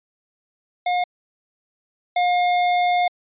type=tone pair in turn; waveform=square; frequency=716 / 713.2 Hz; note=F5 / F5; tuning=+43 / +36 cents; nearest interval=unison; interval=7 cents; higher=first; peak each=-19 / -17 dBFS; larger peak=second; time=0.86-1.04 / 2.16-3.08 s; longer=second; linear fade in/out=5 ms; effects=resampled to 8000 Hz